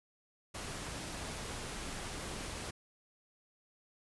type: noise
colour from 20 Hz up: pink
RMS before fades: -42 dBFS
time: 0.54-2.71 s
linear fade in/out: 10 ms
effects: resampled to 24000 Hz